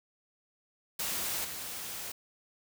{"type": "noise with level steps", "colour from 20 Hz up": "white", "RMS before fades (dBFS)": [-34, -40], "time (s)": [0.99, 2.12], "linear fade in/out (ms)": 5, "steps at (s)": 1.44, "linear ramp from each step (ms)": 10, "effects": []}